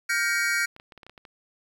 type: chord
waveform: square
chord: G half-diminished seventh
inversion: third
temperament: just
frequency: 1411.2 / 1568 / 1881.6 / 2258 Hz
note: F6 / G6 / Bb6 / Db7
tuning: +18 / 0 / +16 / +31 cents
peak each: -29 dBFS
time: 0.09-0.66 s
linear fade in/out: 10 ms
type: clicks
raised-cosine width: 0.3 ms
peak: -30 dBFS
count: 9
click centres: 0.764 / 0.799 / 0.922 / 0.977 / 1.032 / 1.066 / 1.096 / 1.178 / 1.252 s
effects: low-pass 12000 Hz 12 dB/octave + 9-bit